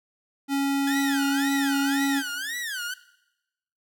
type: tone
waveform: square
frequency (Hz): 277.4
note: C#4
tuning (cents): +1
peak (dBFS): -23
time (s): 0.48-2.23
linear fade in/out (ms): 50
type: tone with vibrato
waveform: sawtooth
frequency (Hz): 1664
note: G#6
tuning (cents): +3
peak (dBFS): -26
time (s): 0.87-2.94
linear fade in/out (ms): 5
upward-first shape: sine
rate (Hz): 1.9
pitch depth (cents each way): 280
effects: noise-tail reverb RT60 0.9 s tail -18 dB re dry